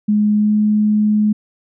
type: tone with pitch glide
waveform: sine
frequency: 209.8 to 211.5 Hz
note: G#3 to G#3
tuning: +18 to +32 cents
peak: -11 dBFS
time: 0.08-1.33 s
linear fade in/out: 10 ms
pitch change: +14 cents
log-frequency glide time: 0.36-0.53 s
effects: none